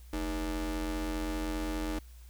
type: ring-modulated tone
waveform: 40% pulse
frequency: 177 Hz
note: F3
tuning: 23 cents sharp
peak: -28 dBFS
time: 0.13-1.99 s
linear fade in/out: 5 ms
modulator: 132 Hz
effects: added 60 Hz sine -48 dBFS peak until 2.29 s + white hiss -62 dBFS RMS until 2.29 s